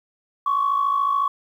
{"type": "tone pair together", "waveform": "sine", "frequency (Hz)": [1074.1, 1128], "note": ["C6", "C#6"], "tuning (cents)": [45, 30], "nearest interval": "minor second", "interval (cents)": 85, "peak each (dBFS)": [-24, -18], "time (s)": [0.46, 1.28], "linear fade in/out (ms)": 5, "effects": ["tanh soft clip ceiling -12 dBFS", "9-bit"]}